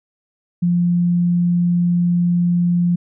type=tone; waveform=sine; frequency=174.61 Hz; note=F3; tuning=in tune; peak=-13 dBFS; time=0.62-2.96 s; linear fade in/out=10 ms; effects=none